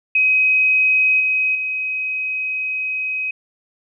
sine tone with level steps, 2529 Hz, D#7, 28 cents sharp, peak -12 / -15 / -20 dBFS, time 0.15-3.31 s, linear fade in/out 5 ms, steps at 1.2 / 1.55 s, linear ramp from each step 2 ms, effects none

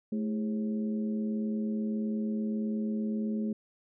harmonic tone with a mistuned harmonic, 108.3 Hz, A2, 27 cents flat, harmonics 2 / 3 / 4 / 5, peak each -29 / -43 / -41 / -47 dBFS, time 0.12-3.53 s, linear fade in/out 5 ms, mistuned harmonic 4, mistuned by -110 cents, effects none

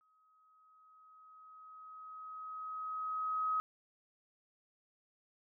sine tone with exponential growth, 1268 Hz, D#6, 32 cents sharp, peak -30 dBFS, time 0.01-3.6 s, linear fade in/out 0 ms, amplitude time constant 780 ms, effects none

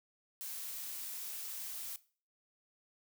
blue noise, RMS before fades -43 dBFS, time 0.41-1.96 s, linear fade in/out 0 ms, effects noise-tail reverb RT60 0.4 s tail -18 dB re dry

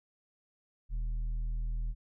triangle tone with tanh clipping, 40.08 Hz, E1, 48 cents flat, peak -32 dBFS, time 0.89-1.95 s, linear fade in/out 50 ms, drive 10 dB, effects none

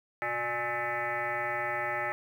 sine tone with frequency modulation, 1303 Hz, E6, 20 cents flat, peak -29 dBFS, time 0.22-2.12 s, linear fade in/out 0 ms, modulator 235 Hz, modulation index 3.6, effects 10-bit

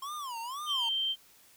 square tone with vibrato, 1053 Hz, C6, 11 cents sharp, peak -37 dBFS, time 0.02-0.89 s, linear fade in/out 5 ms, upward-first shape sine, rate 2 Hz, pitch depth 250 cents each way
sine tone, 3136 Hz, G7, in tune, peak -28 dBFS, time 0.66-1.16 s, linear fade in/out 50 ms
effects white hiss -60 dBFS RMS until 1.56 s

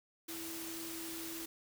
sine tone in noise, 329.6 Hz, E4, in tune, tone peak -45 dBFS, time 0.28-1.46 s, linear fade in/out 10 ms, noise white, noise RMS -45 dBFS, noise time 0.28-1.46 s, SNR -3 dB, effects none

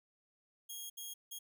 10% pulse tone bursts at uneven times, 3269 Hz, G#7, 28 cents flat, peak -35 dBFS, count 3, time 0.69-0.9 / 0.97-1.14 / 1.31-1.39 s, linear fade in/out 10 ms, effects none

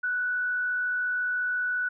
sine tone with frequency modulation, 1481 Hz, F#6, 1 cent sharp, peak -25 dBFS, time 0.03-1.89 s, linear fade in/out 10 ms, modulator 54.3 Hz, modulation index 0.29, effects none

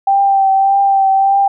sine tone with vibrato, 783 Hz, G5, 2 cents flat, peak -8 dBFS, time 0.07-1.48 s, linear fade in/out 5 ms, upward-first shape triangle, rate 1.7 Hz, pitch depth 27 cents each way, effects none

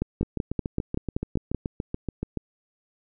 two click trains, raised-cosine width 3 ms, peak -12 / -15 dBFS, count 9 / 16, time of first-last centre 0.02-1.547 / 0.23-2.373 s, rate 5.24 / 7 Hz, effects none

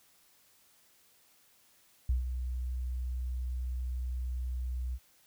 sine tone with ADSR envelope, 62.4 Hz, B1, 19 cents sharp, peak -24 dBFS, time 2.09-4.99 s, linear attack 5 ms, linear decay 130 ms, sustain -8 dB, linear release 51 ms, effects white hiss -65 dBFS RMS until 5.26 s

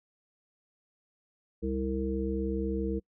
harmonic tone with a mistuned harmonic, 65.41 Hz, C2, in tune, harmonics 1 / 3 / 5 / 7, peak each -34 / -34 / -34 / -34 dBFS, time 1.62-3 s, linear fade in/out 20 ms, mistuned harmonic 1, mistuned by +82 cents, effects noise-tail reverb RT60 0.1 s tail -26 dB re dry

